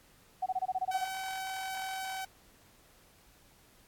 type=tone bursts; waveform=sine; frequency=749 Hz; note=F#5; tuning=21 cents sharp; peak=-28 dBFS; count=10; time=0.42-1.047 s; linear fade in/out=10 ms; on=42 ms; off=23 ms
type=tone; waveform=sawtooth; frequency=762 Hz; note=G5; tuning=49 cents flat; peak=-32 dBFS; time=0.91-2.25 s; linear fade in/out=5 ms
effects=pink hiss -62 dBFS RMS until 3.87 s + AAC 64 kbps